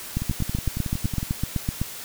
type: two click trains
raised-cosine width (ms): 5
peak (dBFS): -15 / -11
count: 12 / 14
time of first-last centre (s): 0.22-1.229 / 0.17-1.816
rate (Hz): 10.9 / 7.9
effects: white hiss -37 dBFS RMS until 2.04 s